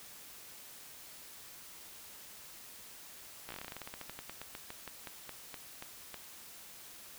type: slowing click train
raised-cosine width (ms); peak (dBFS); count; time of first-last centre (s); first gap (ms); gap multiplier
0.3; -27; 27; 3.49-6.143; 15; 1.13
effects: white hiss -52 dBFS RMS until 7.18 s